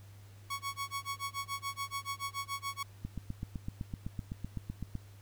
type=tone with tremolo; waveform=sawtooth; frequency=1112 Hz; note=C#6; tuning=5 cents sharp; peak=-30 dBFS; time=0.5-2.83 s; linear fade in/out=5 ms; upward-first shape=sine; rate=7 Hz; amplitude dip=100%
type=click train; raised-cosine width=5 ms; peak=-25 dBFS; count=16; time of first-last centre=3.05-4.954 s; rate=7.88 Hz
effects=added 100 Hz sine -51 dBFS peak until 5.21 s + pink hiss -62 dBFS RMS until 5.21 s